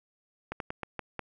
slowing click train, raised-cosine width 0.5 ms, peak -19 dBFS, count 6, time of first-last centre 0.52-1.193 s, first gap 82 ms, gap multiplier 1.25, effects none

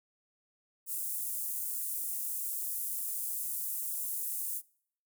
pink high-pass noise, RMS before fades -36 dBFS, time 0.86-4.62 s, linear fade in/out 50 ms, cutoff 9500 Hz, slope 24 dB/octave, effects noise-tail reverb RT60 0.6 s tail -24 dB re dry

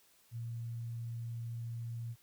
sine tone, 116.7 Hz, A#2, 2 cents sharp, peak -38 dBFS, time 0.31-2.16 s, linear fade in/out 50 ms, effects white hiss -67 dBFS RMS until 2.22 s

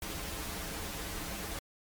pink noise with comb filter, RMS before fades -39 dBFS, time 0.02-1.59 s, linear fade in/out 2 ms, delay 8.1 ms, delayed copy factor -1, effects MP3 96 kbps

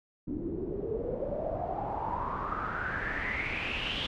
pink noise with low-pass filter sweep, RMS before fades -34 dBFS, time 0.27-4.07 s, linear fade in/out 10 ms, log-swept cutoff 290 to 3300 Hz, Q 7.8, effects none

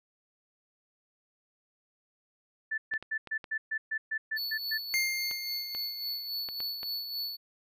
sine tone bursts, 1760 Hz, A6, in tune, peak -29 dBFS, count 11, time 2.71-4.78 s, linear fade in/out 10 ms, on 70 ms, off 130 ms
clicks, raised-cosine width 0.3 ms, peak -26 dBFS, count 9, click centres 2.938 / 3.026 / 3.273 / 3.442 / 5.312 / 5.749 / 6.488 / 6.604 / 6.831 s
square tone with tremolo, 4439 Hz, C#8, 2 cents sharp, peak -32 dBFS, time 4.36-7.37 s, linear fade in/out 20 ms, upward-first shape sine, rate 3.6 Hz, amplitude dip 50%
square tone with exponential decay, 2114 Hz, C7, 17 cents sharp, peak -26 dBFS, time 4.94-6.28 s, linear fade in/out 0 ms, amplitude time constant 290 ms
effects none

